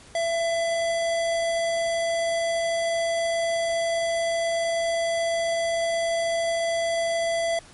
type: tone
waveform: square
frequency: 669 Hz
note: E5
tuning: 25 cents sharp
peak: -23 dBFS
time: 0.15-7.59 s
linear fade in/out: 2 ms
effects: pink hiss -49 dBFS RMS until 7.73 s + MP3 48 kbps